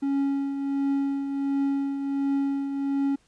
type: tone with tremolo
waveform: triangle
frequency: 277.2 Hz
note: C#4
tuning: in tune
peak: -19 dBFS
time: 0.02-3.16 s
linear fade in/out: 10 ms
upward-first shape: triangle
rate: 1.4 Hz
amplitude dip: 55%
effects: pink hiss -64 dBFS RMS until 3.27 s + resampled to 22050 Hz